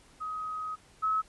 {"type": "tone pair in turn", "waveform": "sine", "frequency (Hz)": [1262, 1288.5], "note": ["D#6", "E6"], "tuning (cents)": [24, -40], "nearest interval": "unison", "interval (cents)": 36, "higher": "second", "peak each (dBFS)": [-33, -25], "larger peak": "second", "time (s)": [[0.2, 0.76], [1.02, 1.22]], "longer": "first", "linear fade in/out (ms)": 20, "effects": ["pink hiss -59 dBFS RMS until 1.28 s", "resampled to 24000 Hz"]}